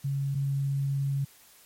sine tone pair in turn, 138.59 / 138.59 Hz, C#3 / C#3, 0 / 0 cents, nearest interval unison, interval 0 cents, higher neither, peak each -26 / -25 dBFS, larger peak second, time 0.04-0.35 / 0.35-1.25 s, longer second, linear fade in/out 10 ms, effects white hiss -56 dBFS RMS until 1.65 s + MP3 64 kbps

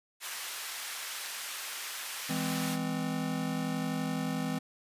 pink high-pass noise, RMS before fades -39 dBFS, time 0.2-2.78 s, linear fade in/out 50 ms, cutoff 1400 Hz, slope 12 dB/octave
square chord, E augmented, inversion none, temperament just, 164.81 / 206 / 257.5 Hz, E3 / G#3 / B#3, 0 / -14 / -28 cents, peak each -36 / -38 / -35 dBFS, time 2.29-4.59 s, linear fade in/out 10 ms
effects resampled to 32000 Hz

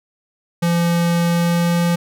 square tone with pitch glide, 170.9 to 172.09 Hz, F3 to F3, -37 to -25 cents, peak -15 dBFS, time 0.62-1.96 s, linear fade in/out 10 ms, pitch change +12 cents, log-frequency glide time 1.26-1.85 s, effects none

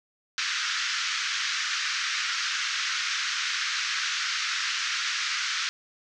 pink band-pass noise, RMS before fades -29 dBFS, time 0.38-5.69 s, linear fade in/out 0 ms, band 1300 to 6400 Hz, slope 48 dB/octave, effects none

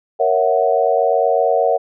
sine chord, F# dominant seventh, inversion first, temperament equal, 466.2 / 554.4 / 659.3 / 740 Hz, A#4 / C#5 / E5 / F#5, 0 / 0 / 0 / 0 cents, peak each -18 dBFS, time 0.19-1.78 s, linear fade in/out 20 ms, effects none

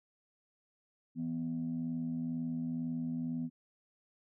sine tone pair together, 164.81 / 246.9 Hz, E3 / B3, 0 / 0 cents, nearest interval perfect fifth, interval 700 cents, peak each -38 / -34 dBFS, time 1.15-3.5 s, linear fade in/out 50 ms, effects tanh soft clip ceiling -28 dBFS

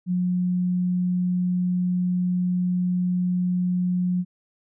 sine tone, 180 Hz, F#3, 47 cents flat, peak -20 dBFS, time 0.06-4.25 s, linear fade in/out 50 ms, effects none

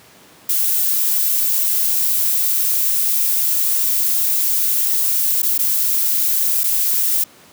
violet noise with dropouts, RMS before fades -17 dBFS, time 0.49-7.24 s, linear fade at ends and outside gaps 5 ms, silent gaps 5.42-5.429 / 5.579-5.589 / 6.635-6.64 s, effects pink hiss -46 dBFS RMS until 7.52 s + high-pass 150 Hz 12 dB/octave

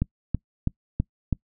click train, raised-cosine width 5 ms, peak -10 dBFS, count 5, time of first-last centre 0.02-1.327 s, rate 3.06 Hz, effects noise-tail reverb RT60 0.1 s tail -25 dB re dry

